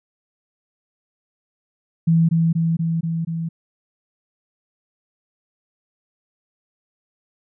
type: tone with echo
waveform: sine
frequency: 164.81 Hz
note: E3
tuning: in tune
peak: -12 dBFS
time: 2.07-2.29 s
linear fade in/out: 10 ms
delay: 240 ms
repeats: 5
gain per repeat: -2 dB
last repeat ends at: 3.49 s
effects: none